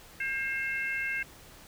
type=harmonic tone; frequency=534 Hz; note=C5; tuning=35 cents sharp; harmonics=3 / 4 / 5; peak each=-33 / -33 / -37 dBFS; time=0.2-1.23 s; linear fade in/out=5 ms; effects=pink hiss -52 dBFS RMS until 1.67 s